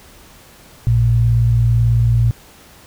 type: tone pair together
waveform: sine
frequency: 58.15 / 116.3 Hz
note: A#1 / A#2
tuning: -4 / -4 cents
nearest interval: octave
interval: 1200 cents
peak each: -18 / -11 dBFS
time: 0.87-2.31 s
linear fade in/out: 0 ms
effects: pink hiss -44 dBFS RMS until 2.86 s